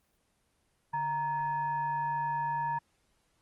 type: tone with frequency modulation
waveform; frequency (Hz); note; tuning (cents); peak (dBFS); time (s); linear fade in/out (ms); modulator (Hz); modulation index
sine; 932.3; A#5; 0; -29; 0.93-2.79; 10; 786; 0.47
effects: pink hiss -73 dBFS RMS until 3.41 s + Opus 24 kbps